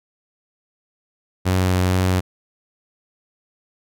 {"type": "tone with vibrato", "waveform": "sawtooth", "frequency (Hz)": 92.1, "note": "F#2", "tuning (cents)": -7, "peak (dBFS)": -12, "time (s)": [1.45, 2.21], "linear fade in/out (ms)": 20, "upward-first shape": "triangle", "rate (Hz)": 2.2, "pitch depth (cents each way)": 16, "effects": []}